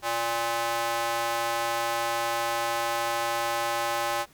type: tone with high-pass filter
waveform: square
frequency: 116.54 Hz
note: A#2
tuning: in tune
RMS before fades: -28 dBFS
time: 0.02-4.26 s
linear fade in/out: 50 ms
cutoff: 770 Hz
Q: 1.7
effects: pink hiss -57 dBFS RMS until 4.33 s